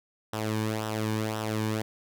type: tone with flanger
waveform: sawtooth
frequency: 108.8 Hz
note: A2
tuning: 19 cents flat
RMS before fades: -30 dBFS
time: 0.33-1.82 s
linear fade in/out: 5 ms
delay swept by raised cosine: 0.44 to 1.54 ms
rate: 1.9 Hz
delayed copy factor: -0.65
effects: none